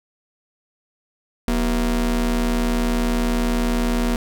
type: ring-modulated tone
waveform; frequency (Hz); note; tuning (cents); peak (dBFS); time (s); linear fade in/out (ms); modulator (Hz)
40% pulse; 140; C#3; +18; -14; 1.48-4.16; 0; 100
effects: none